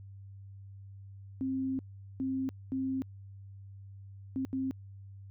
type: tone bursts at uneven times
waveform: sine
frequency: 264.5 Hz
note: C4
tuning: 19 cents sharp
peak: -30 dBFS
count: 5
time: 1.41-1.79 / 2.2-2.49 / 2.72-3.02 / 4.36-4.45 / 4.53-4.71 s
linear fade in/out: 0 ms
effects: added 98 Hz sine -46 dBFS peak until 5.3 s